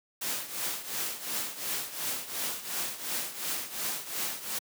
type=noise with tremolo; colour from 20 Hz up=white; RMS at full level=-31 dBFS; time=0.21-4.59 s; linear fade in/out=10 ms; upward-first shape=triangle; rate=2.8 Hz; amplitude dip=80%; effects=high-pass 150 Hz 12 dB/octave